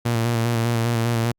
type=tone with vibrato; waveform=sawtooth; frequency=116.54 Hz; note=A#2; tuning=in tune; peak=-15 dBFS; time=0.05-1.32 s; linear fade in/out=10 ms; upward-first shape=square; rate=5 Hz; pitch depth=29 cents each way; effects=Opus 48 kbps